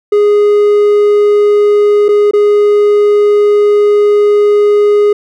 triangle tone with dropouts, 413.9 Hz, G#4, 6 cents flat, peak -3 dBFS, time 0.12-5.13 s, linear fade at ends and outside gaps 5 ms, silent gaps 2.084-2.088 / 2.311-2.334 s, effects none

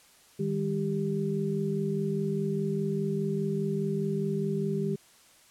sine tone cluster, 155.9 / 200.8 / 394.3 Hz, D#3 / G3 / G4, +4 / +42 / +10 cents, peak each -31 dBFS, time 0.39-4.96 s, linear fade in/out 10 ms, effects white hiss -58 dBFS RMS until 5.5 s + low-pass 11000 Hz 12 dB/octave

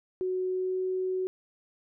sine tone with pitch glide, 370 to 372.4 Hz, F#4 to F#4, 0 to +11 cents, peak -27 dBFS, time 0.21-1.27 s, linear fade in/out 0 ms, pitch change +11 cents, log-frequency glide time 0.48-0.79 s, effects none

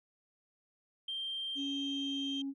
sine tone, 3165 Hz, G7, 16 cents sharp, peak -35 dBFS, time 1.08-2.42 s, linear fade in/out 5 ms
sine tone with pitch glide, 278.3 to 274.8 Hz, C#4 to C#4, +7 to -15 cents, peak -34 dBFS, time 1.55-2.54 s, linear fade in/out 50 ms, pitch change -22 cents, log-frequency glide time 1.79-2.41 s
effects tanh soft clip ceiling -30 dBFS

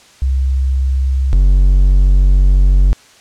sine / triangle tone pair in turn, 66.1 / 46.95 Hz, C2 / F#1, +18 / +26 cents, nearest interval tritone, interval 592 cents, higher first, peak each -11 / -4 dBFS, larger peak second, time 0.22-1.33 / 1.33-2.93 s, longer second, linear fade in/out 0 ms, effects white hiss -44 dBFS RMS until 3.2 s + low-pass 7000 Hz 12 dB/octave

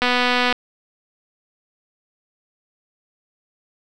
click train, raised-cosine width 0.3 ms, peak -3 dBFS, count 126, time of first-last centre 0.02-0.526 s, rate 247 Hz, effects none

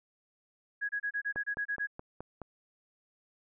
sine tone bursts, 1661.2 Hz, G#6, in tune, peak -30 dBFS, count 10, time 0.81-1.872 s, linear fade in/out 20 ms, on 81 ms, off 28 ms
click train, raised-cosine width 1 ms, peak -27 dBFS, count 6, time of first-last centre 1.36-2.417 s, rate 4.73 Hz
effects none

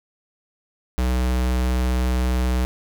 square tone, 62.6 Hz, B1, 24 cents sharp, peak -19 dBFS, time 0.98-2.65 s, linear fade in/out 0 ms, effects none

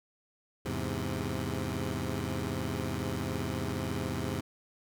15% pulse chord, E augmented, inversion none, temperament equal, 82.41 / 103.83 / 130.81 Hz, E2 / G#2 / B#2, 0 / 0 / 0 cents, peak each -30 dBFS, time 0.65-4.41 s, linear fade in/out 10 ms, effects none

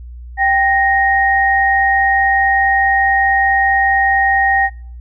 sine tone pair together, 784 / 1864.7 Hz, G5 / A#6, 0 / 0 cents, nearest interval octave + minor third, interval 1500 cents, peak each -13 dBFS, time 0.37-4.7 s, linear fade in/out 50 ms, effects noise-tail reverb RT60 0.5 s tail -23 dB re dry + added 60 Hz sine -29 dBFS peak until 5 s

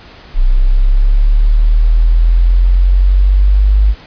sine linear sweep, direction up, 30.87 to 51.4 Hz, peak -5 dBFS, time 0.34-3.95 s, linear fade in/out 50 ms, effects pink hiss -37 dBFS RMS until 4.06 s + resampled to 11025 Hz

